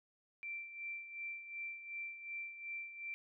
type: tone with tremolo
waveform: sine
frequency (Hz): 2349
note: D7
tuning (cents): 0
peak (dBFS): -40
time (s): 0.43-3.14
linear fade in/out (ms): 0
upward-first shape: sine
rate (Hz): 2.7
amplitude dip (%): 65
effects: none